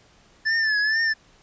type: tone with vibrato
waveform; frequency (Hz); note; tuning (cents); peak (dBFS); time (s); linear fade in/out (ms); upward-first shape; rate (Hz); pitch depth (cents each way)
square; 1747; A6; -13; -20; 0.45-1.14; 20; triangle; 2.2; 86
effects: pink hiss -56 dBFS RMS until 1.42 s + resampled to 16000 Hz